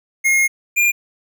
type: tone pair in turn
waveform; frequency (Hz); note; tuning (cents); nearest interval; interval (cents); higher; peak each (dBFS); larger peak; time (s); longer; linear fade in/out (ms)
square; 2147 / 2405; C7 / D7; +44 / +41; major second; 197; second; -13; neither; 0.24-0.48 / 0.76-0.92; first; 20
effects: none